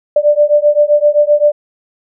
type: beating tone pair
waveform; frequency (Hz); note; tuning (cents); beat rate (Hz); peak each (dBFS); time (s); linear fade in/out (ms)
sine; 587.3 / 595; D5 / D5; 0 / +22; 7.7; -10; 0.16-1.52; 5
effects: none